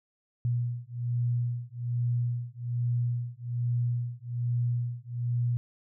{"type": "beating tone pair", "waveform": "sine", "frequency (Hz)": [120, 121.2], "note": ["B2", "B2"], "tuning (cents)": [-49, -32], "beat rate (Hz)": 1.2, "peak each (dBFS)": -30, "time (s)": [0.45, 5.57], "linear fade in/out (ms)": 0, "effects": []}